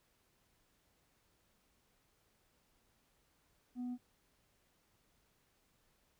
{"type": "tone with tanh clipping", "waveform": "sine", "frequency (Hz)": 246.9, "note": "B3", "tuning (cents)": 0, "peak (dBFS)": -39, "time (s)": [3.75, 3.98], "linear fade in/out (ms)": 50, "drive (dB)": 2, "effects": ["pink hiss -75 dBFS RMS until 6.19 s"]}